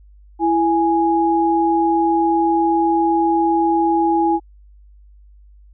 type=tone pair together; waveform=sine; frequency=332.6 / 830 Hz; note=E4 / G#5; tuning=+16 / -1 cents; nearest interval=octave + major third; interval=1583 cents; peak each=-16 dBFS; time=0.39-4.4 s; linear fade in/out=50 ms; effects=added 50 Hz sine -43 dBFS peak until 5.73 s